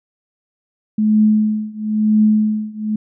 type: tone with tremolo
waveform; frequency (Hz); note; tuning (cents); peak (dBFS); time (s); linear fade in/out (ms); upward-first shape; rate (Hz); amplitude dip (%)
sine; 214.3; A3; -45; -8; 0.98-2.96; 5; triangle; 1; 95
effects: none